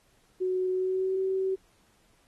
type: tone with pitch glide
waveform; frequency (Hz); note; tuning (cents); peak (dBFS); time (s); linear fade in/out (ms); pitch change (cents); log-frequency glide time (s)
sine; 370 to 380.8; F#4 to F#4; 0 to +50; -25; 0.4-1.56; 20; +50; 0.71-1.19
effects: pink hiss -66 dBFS RMS until 2.27 s + AAC 32 kbps